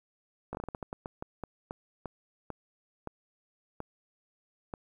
slowing click train, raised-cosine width 1 ms, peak -23 dBFS, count 18, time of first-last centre 0.53-4.738 s, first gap 18 ms, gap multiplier 1.28, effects 10-bit

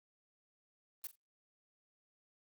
blue noise with echo, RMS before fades -42 dBFS, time 1.04-1.07 s, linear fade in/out 2 ms, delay 43 ms, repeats 2, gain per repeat -14 dB, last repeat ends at 1.156 s, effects Opus 32 kbps

